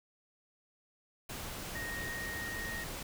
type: tone in noise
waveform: sine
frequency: 1864.7 Hz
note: A#6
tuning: in tune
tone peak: -39 dBFS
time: 1.75-2.84 s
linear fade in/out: 5 ms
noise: pink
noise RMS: -42 dBFS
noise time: 1.29-3.03 s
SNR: 0 dB
effects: none